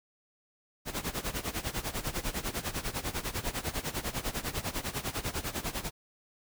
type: noise with tremolo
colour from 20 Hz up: pink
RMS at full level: -32 dBFS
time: 0.85-5.91 s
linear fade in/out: 50 ms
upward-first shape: sine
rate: 10 Hz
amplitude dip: 85%
effects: none